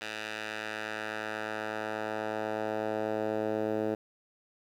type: tone with band-pass filter sweep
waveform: 10% pulse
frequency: 108.2 Hz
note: A2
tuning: 29 cents flat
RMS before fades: -34 dBFS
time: 0.01-3.95 s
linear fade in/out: 5 ms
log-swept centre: 2600 to 430 Hz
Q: 1.1
effects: 10-bit